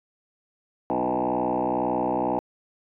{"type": "tone with frequency modulation", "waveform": "sine", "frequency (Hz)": 565, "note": "C#5", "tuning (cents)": 33, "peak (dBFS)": -21, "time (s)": [0.9, 2.39], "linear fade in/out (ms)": 0, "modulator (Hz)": 62, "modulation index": 5.6, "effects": ["tanh soft clip ceiling -17 dBFS"]}